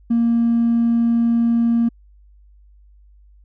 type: tone with hard clipping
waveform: sine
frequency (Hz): 233.1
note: A#3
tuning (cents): 0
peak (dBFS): -14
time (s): 0.1-1.89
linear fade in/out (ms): 10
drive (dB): 1
effects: added 50 Hz sine -46 dBFS peak until 3.44 s